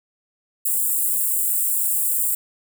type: high-pass noise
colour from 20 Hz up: white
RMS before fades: -21 dBFS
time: 0.65-2.35 s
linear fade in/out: 5 ms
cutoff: 7500 Hz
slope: 96 dB/octave
effects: none